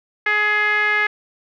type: tone with low-pass filter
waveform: 5% pulse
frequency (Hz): 420.1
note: G#4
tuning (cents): +20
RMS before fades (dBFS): -18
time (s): 0.26-1.07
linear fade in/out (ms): 5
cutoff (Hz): 1900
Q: 9.7
effects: none